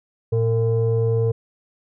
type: tone pair together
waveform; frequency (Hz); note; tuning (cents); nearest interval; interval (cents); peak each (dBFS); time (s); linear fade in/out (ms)
sine; 113.8 / 455.2; A#2 / A#4; -41 / -41; 2 octaves; 2400; -17 / -19; 0.32-1.32; 10
effects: tanh soft clip ceiling -12 dBFS